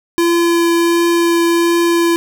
square tone with vibrato, 339.8 Hz, F4, 47 cents flat, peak -11 dBFS, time 0.18-2.16 s, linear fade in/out 0 ms, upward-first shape triangle, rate 1.4 Hz, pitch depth 9 cents each way, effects 7-bit

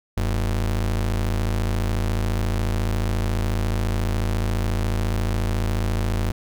square ring-modulated tone, 69.3 Hz, C#2, in tune, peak -18 dBFS, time 0.17-6.32 s, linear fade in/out 5 ms, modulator 27.1 Hz, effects none

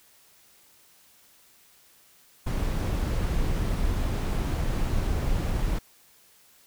brown noise, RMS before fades -26 dBFS, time 2.46-5.79 s, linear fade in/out 10 ms, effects white hiss -58 dBFS RMS until 6.66 s

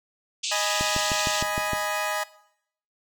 pink band-pass noise, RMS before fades -29 dBFS, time 0.43-1.43 s, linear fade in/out 10 ms, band 2500 to 8100 Hz, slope 96 dB/octave
20% pulse chord, G# minor, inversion second, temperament equal, 622.3 / 830.6 / 987.8 Hz, D#5 / G#5 / B5, 0 / 0 / 0 cents, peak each -24 / -24 / -28 dBFS, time 0.51-2.24 s, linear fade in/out 10 ms
click train, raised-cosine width 3 ms, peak -17 dBFS, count 7, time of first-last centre 0.81-1.733 s, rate 6.5 Hz
effects noise-tail reverb RT60 0.7 s tail -18 dB re dry

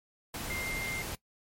sine tone in noise, 2100 Hz, C7, 6 cents sharp, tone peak -35 dBFS, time 0.5-1.02 s, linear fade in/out 2 ms, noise pink, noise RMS -38 dBFS, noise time 0.34-1.15 s, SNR 0 dB, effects noise-tail reverb RT60 0.1 s tail -20 dB re dry + MP3 64 kbps

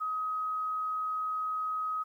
sine tone, 1264 Hz, D#6, 27 cents sharp, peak -30 dBFS, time 0-2.04 s, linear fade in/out 20 ms, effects 11-bit

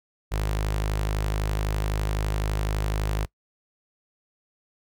sawtooth tone with notch filter, 51.91 Hz, G#1, in tune, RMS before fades -26 dBFS, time 0.31-3.26 s, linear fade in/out 20 ms, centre 240 Hz, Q 1.6, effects noise-tail reverb RT60 0.1 s tail -22 dB re dry

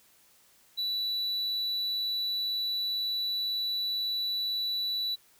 triangle tone, 3951 Hz, B7, in tune, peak -27 dBFS, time 0.77-5.16 s, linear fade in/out 20 ms, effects white hiss -62 dBFS RMS until 5.39 s

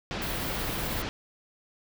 pink low-pass noise, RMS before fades -33 dBFS, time 0.11-1.09 s, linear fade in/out 0 ms, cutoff 5100 Hz, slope 24 dB/octave
violet noise with tremolo, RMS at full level -36 dBFS, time 0.22-1.02 s, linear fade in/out 0 ms, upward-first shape sine, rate 16 Hz, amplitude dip 25%
effects none

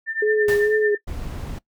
sine tone with tremolo, 1790 Hz, A6, 29 cents sharp, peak -19 dBFS, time 0.06-0.98 s, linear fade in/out 50 ms, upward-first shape triangle, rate 9.1 Hz, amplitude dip 90%
sine tone with vibrato, 420 Hz, G#4, 19 cents sharp, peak -16 dBFS, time 0.22-0.95 s, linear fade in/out 5 ms, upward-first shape sine, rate 2.3 Hz, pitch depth 38 cents each way
pink noise with exponential decay, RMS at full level -29 dBFS, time 0.48-0.94 s, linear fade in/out 5 ms, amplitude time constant 100 ms
brown noise, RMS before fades -30 dBFS, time 1.07-1.59 s, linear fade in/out 10 ms
effects noise-tail reverb RT60 0.1 s tail -21 dB re dry

